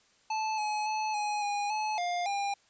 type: tone with pitch steps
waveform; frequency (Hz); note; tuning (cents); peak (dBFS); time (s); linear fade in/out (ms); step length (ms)
square; 872 / 848 / 863 / 836 / 819 / 858 / 705 / 803; A5 / G#5 / A5 / G#5 / G#5 / A5 / F5 / G5; -16 / +36 / -34 / +11 / -24 / -44 / +16 / +41; -30; 0.3-2.54; 5; 280
effects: white hiss -65 dBFS RMS until 2.69 s + resampled to 16000 Hz